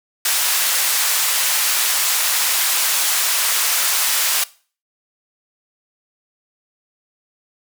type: band-pass noise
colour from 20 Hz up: white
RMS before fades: -18 dBFS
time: 0.25-4.44 s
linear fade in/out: 5 ms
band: 880 to 15000 Hz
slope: 12 dB/octave
effects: noise-tail reverb RT60 0.4 s tail -20 dB re dry